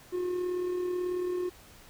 triangle tone with amplitude modulation, 359.7 Hz, F#4, 49 cents flat, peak -25 dBFS, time 0.12-1.5 s, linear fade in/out 20 ms, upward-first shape sine, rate 38.3 Hz, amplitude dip 40%, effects pink hiss -54 dBFS RMS until 1.89 s

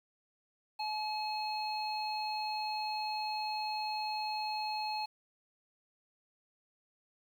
harmonic tone, 855 Hz, A5, 50 cents flat, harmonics 1 / 3 / 5, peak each -35 / -44 / -40 dBFS, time 0.79-5.06 s, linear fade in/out 10 ms, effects 10-bit

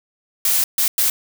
blue noise bursts at uneven times, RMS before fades -17 dBFS, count 3, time 0.45-0.64 / 0.78-0.88 / 0.98-1.1 s, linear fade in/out 2 ms, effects none

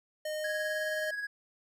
square tone with pitch glide, 614 to 620.8 Hz, D#5 to D#5, -23 to -4 cents, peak -34 dBFS, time 0.25-1.11 s, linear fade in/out 5 ms, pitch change +19 cents, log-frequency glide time 0.36-0.87 s
triangle tone with tremolo, 1661.2 Hz, G#6, in tune, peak -30 dBFS, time 0.44-1.27 s, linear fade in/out 5 ms, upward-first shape sine, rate 19 Hz, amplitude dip 50%
effects none

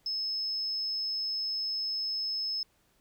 triangle tone, 5200 Hz, E8, 24 cents flat, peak -27 dBFS, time 0.06-2.63 s, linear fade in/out 2 ms, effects tanh soft clip ceiling -28 dBFS + pink hiss -69 dBFS RMS until 3 s

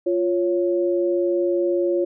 sine tone pair together, 349.2 / 554.3 Hz, F4 / C#5, 0 / 0 cents, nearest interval minor sixth, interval 800 cents, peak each -19 / -23 dBFS, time 0.06-2.05 s, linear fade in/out 10 ms, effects none

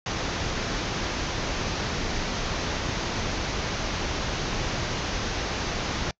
pink low-pass noise, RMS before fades -29 dBFS, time 0.06-6.11 s, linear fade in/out 2 ms, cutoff 6600 Hz, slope 96 dB/octave, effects noise-tail reverb RT60 0.1 s tail -26 dB re dry

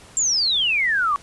sine exponential sweep, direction down, 7470 to 1108.7 Hz, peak -17 dBFS, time 0.17-1.16 s, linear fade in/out 0 ms, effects pink hiss -46 dBFS RMS until 1.22 s + resampled to 24000 Hz

